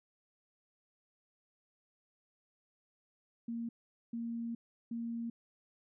sine tone bursts at uneven times, 232.4 Hz, A#3, 5 cents flat, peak -36 dBFS, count 3, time 3.48-3.69 / 4.13-4.55 / 4.91-5.3 s, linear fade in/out 5 ms, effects none

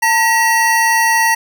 square tone pair together, 902 / 1915.2 Hz, A5 / A#6, +43 / +46 cents, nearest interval octave + minor second, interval 1303 cents, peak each -14 dBFS, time 0.02-1.35 s, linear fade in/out 10 ms, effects none

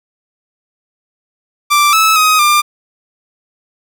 sawtooth tone with pitch steps, 1175 / 1303 / 1258 / 1194 Hz, D6 / E6 / D#6 / D6, +1 / -20 / +19 / +28 cents, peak -4 dBFS, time 1.7-2.62 s, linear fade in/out 20 ms, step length 230 ms, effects none

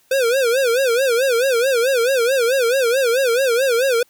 square tone with vibrato, 501 Hz, B4, 25 cents sharp, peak -15 dBFS, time 0.11-4.03 s, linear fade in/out 5 ms, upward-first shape sine, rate 4.6 Hz, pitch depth 160 cents each way, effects white hiss -58 dBFS RMS until 4.09 s

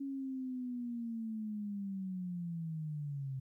sine linear sweep, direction down, 277.5 to 130.81 Hz, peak -37 dBFS, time 0-3.4 s, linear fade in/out 10 ms, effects 13-bit

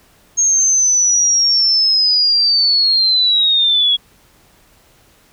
sine linear sweep, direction down, 6520 to 3322 Hz, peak -10 dBFS, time 0.37-3.97 s, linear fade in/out 20 ms, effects pink hiss -51 dBFS RMS until 5.32 s

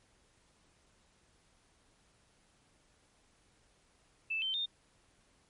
sine tone with pitch steps, 2637 / 3100 / 3644 Hz, E7 / G7 / A#7, 0 / -20 / -40 cents, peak -32 dBFS, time 4.3-4.66 s, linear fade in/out 10 ms, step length 120 ms, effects pink hiss -69 dBFS RMS until 5.49 s + MP3 48 kbps

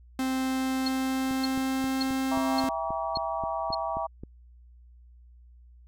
45% pulse tone with pitch glide, 261.6 to 264.9 Hz, C4 to C4, 0 to +22 cents, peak -26 dBFS, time 0.19-2.69 s, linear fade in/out 2 ms, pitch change +22 cents, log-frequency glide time 0.32-2.03 s
sine tone bursts, 4300 Hz, C8, 47 cents sharp, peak -27 dBFS, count 6, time 0.86-3.748 s, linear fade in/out 5 ms, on 23 ms, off 550 ms
click train, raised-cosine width 3 ms, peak -26 dBFS, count 12, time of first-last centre 1.31-4.236 s, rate 3.76 Hz
sine chord, E diminished seventh, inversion none, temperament just, 659.3 / 791.1 / 949.3 / 1139.2 Hz, E5 / G5 / Bb5 / Db6, 0 / +16 / +31 / +47 cents, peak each -32 / -34 / -34 / -35 dBFS, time 2.31-4.07 s, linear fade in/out 10 ms
effects added 60 Hz sine -50 dBFS peak until 5.87 s

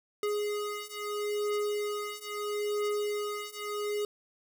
square beating tone pair, 415.3 / 416.06 Hz, G#4 / G#4, 0 / +3 cents, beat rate 0.76 Hz, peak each -35 / -34 dBFS, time 0.23-4.05 s, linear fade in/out 2 ms, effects 10-bit

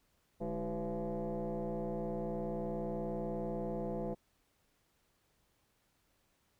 sine tone with frequency modulation, 146.83 Hz, D3, in tune, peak -34 dBFS, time 0.4-4.15 s, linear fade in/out 20 ms, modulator 177 Hz, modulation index 3.1, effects tanh soft clip ceiling -30 dBFS + pink hiss -75 dBFS RMS until 6.59 s

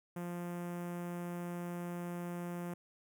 sawtooth tone with notch filter, 174.61 Hz, F3, in tune, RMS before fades -41 dBFS, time 0.16-2.74 s, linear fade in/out 5 ms, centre 4200 Hz, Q 0.51, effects none

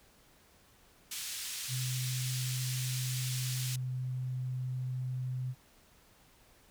white band-pass noise, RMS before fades -40 dBFS, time 1.11-3.76 s, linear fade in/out 5 ms, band 2400 to 9000 Hz, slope 12 dB/octave
sine tone, 127.6 Hz, C3, 43 cents flat, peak -33 dBFS, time 1.68-5.55 s, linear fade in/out 50 ms
effects pink hiss -63 dBFS RMS until 6.7 s

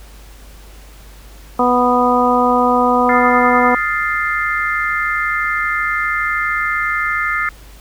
harmonic tone, 246.9 Hz, B3, in tune, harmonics 1 / 2 / 3 / 4 / 5, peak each -17 / -17 / -17 / -17 / -17 dBFS, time 1.59-3.75 s, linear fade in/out 5 ms
sine chord, F dominant seventh, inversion third, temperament equal, 1244.5 / 1396.9 / 1760 / 2093 Hz, Eb6 / F6 / A6 / C7, 0 / 0 / 0 / 0 cents, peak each -21 / -22 / -21 / -20 dBFS, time 3.09-7.49 s, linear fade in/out 2 ms
effects added 50 Hz sine -37 dBFS peak until 7.8 s + pink hiss -44 dBFS RMS until 7.8 s

